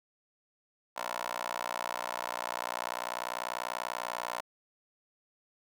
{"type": "tone with high-pass filter", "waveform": "15% pulse", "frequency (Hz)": 60.2, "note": "B1", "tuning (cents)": -44, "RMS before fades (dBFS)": -37, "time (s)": [0.96, 4.41], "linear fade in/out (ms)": 10, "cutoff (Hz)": 840, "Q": 2.6, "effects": []}